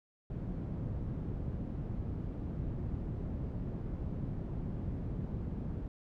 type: low-pass noise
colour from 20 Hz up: white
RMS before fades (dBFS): -38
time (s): 0.3-5.88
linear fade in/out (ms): 2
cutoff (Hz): 160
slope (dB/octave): 12
effects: none